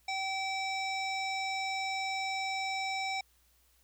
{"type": "harmonic tone", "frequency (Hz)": 770, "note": "G5", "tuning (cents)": -31, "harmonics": [1, 3, 5, 7, 9, 10], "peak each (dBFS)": [-35, -36, -43, -42, -52, -54], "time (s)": [0.08, 3.21], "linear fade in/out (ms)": 5, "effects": ["added 60 Hz sine -69 dBFS peak until 3.83 s", "white hiss -69 dBFS RMS until 3.83 s"]}